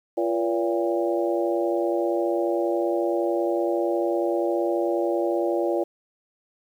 harmonic tone with a mistuned harmonic, 114.8 Hz, A#2, 26 cents flat, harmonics 3 / 4 / 5 / 6 / 7, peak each -24 / -29 / -26 / -33 / -33 dBFS, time 0.17-5.84 s, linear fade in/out 10 ms, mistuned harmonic 4, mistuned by +88 cents, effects 9-bit

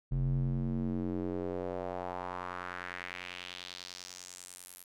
square tone with band-pass filter sweep, 45.05 Hz, F#1, 45 cents flat, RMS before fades -37 dBFS, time 0.11-4.84 s, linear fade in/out 10 ms, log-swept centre 110 to 12000 Hz, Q 2.3, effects none

